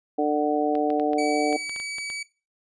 harmonic tone, 149.1 Hz, D3, 27 cents sharp, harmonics 2 / 3 / 4 / 5, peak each -24 / -25 / -28 / -25 dBFS, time 0.18-1.57 s, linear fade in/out 10 ms
clicks, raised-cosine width 0.3 ms, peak -24 dBFS, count 10, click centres 0.753 / 0.903 / 0.998 / 1.133 / 1.528 / 1.695 / 1.762 / 1.8 / 1.984 / 2.101 s
sawtooth tone, 2282 Hz, C#7, 50 cents sharp, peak -27 dBFS, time 1.18-2.23 s, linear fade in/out 5 ms
effects noise-tail reverb RT60 0.3 s tail -18 dB re dry + resampled to 22050 Hz

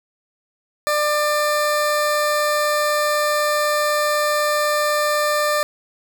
20% pulse tone, 596 Hz, D5, 25 cents sharp, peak -12 dBFS, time 0.87-5.63 s, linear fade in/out 0 ms, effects none

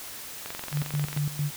click train, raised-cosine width 0.3 ms, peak -19 dBFS, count 17, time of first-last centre 0.46-1.174 s, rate 22.4 Hz
sine tone with tremolo, 146.83 Hz, D3, in tune, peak -24 dBFS, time 0.71-1.51 s, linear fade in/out 50 ms, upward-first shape square, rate 4.4 Hz, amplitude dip 80%
effects white hiss -40 dBFS RMS until 1.56 s

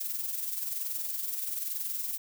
violet noise with amplitude modulation, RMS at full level -32 dBFS, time 0-2.18 s, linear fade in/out 10 ms, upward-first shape sine, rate 21.1 Hz, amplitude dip 50%, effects none

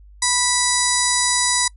harmonic tone, 984 Hz, B5, 7 cents flat, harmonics 1 / 2 / 4 / 5 / 6 / 7 / 8 / 9 / 10, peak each -25 / -25 / -25 / -25 / -25 / -25 / -25 / -25 / -25 dBFS, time 0.22-1.68 s, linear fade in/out 5 ms, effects noise-tail reverb RT60 0.1 s tail -25 dB re dry + added 50 Hz sine -42 dBFS peak until 1.76 s

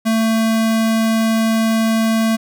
square tone, 223.5 Hz, A3, 27 cents sharp, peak -14 dBFS, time 0.05-2.37 s, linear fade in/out 20 ms, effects none

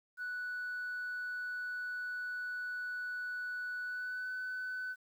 sine tone with pitch glide, 1480 to 1505 Hz, F#6 to F#6, 0 to +29 cents, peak -35 dBFS, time 0.17-4.96 s, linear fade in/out 50 ms, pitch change +29 cents, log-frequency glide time 3.85-4.29 s, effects tanh soft clip ceiling -35 dBFS + 11-bit

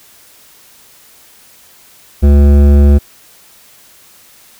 sine tone with hard clipping, 71.4 Hz, D2, 48 cents flat, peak -5 dBFS, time 2.22-2.99 s, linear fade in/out 20 ms, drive 13 dB, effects white hiss -43 dBFS RMS until 4.59 s

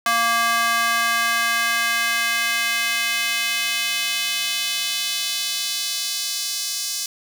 square tone with high-pass filter sweep, 232.3 Hz, A#3, 6 cents flat, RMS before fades -22 dBFS, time 0.06-7.06 s, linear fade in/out 2 ms, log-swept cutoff 1100 to 5300 Hz, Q 1.6, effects none

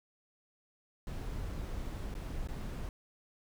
brown noise with dropouts, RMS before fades -39 dBFS, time 1.07-2.89 s, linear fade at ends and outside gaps 1 ms, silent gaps 2.141-2.151 / 2.474-2.486 s, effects none

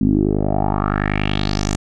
10% pulse tone with low-pass filter sweep, 50.6 Hz, G#1, 44 cents flat, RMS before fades -18 dBFS, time 0.01-1.76 s, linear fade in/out 5 ms, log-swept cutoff 230 to 7600 Hz, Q 4.3, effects none

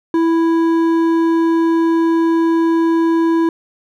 sine tone with hard clipping, 330 Hz, E4, 2 cents sharp, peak -13 dBFS, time 0.14-3.49 s, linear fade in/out 2 ms, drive 8 dB, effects none

